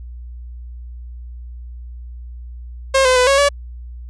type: tone with pitch steps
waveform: sawtooth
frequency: 536 / 511 / 501 / 551 / 570 Hz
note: C5 / C5 / B4 / C#5 / C#5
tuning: +42 / -41 / +25 / -11 / +48 cents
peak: -7 dBFS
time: 2.94-3.49 s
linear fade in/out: 10 ms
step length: 110 ms
effects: added 60 Hz sine -30 dBFS peak until 4.09 s + resampled to 22050 Hz